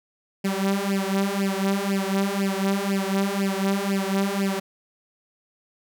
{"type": "tone with flanger", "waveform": "sawtooth", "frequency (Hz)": 196, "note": "G3", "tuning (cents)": 0, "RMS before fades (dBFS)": -24, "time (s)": [0.44, 4.6], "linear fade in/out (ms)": 10, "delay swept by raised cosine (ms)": [0.39, 5.09], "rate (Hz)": 2, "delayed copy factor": 0.9, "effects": []}